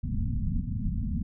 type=low-pass noise; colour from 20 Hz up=pink; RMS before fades=-29 dBFS; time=0.03-1.23 s; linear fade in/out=10 ms; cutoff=250 Hz; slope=96 dB/octave; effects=none